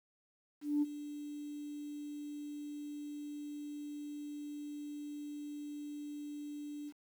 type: tone with ADSR envelope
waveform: sine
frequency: 293.7 Hz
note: D4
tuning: in tune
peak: -26 dBFS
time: 0.61-6.93 s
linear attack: 210 ms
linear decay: 31 ms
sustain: -15 dB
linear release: 51 ms
effects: tanh soft clip ceiling -24 dBFS + 10-bit